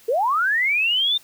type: linear sweep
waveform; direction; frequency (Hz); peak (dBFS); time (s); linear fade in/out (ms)
sine; up; 420 to 3650; -17; 0.08-1.18; 10
effects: white hiss -51 dBFS RMS until 1.23 s